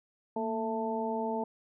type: harmonic tone with a mistuned harmonic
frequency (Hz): 221.4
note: A3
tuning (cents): +11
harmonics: 1 / 2 / 3 / 4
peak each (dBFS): -35 / -35 / -37 / -35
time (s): 0.36-1.44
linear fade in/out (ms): 5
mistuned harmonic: 1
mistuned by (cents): +63
effects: none